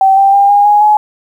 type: tone with pitch steps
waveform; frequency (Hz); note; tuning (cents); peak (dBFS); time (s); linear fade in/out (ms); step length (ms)
sine; 772 / 785.9 / 800.1 / 814.6 / 829.3 / 844.3; G5 / G5 / G5 / G#5 / G#5 / G#5; -27 / +4 / +35 / -34 / -3 / +28; -4; 0.01-0.97; 2; 160
effects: 7-bit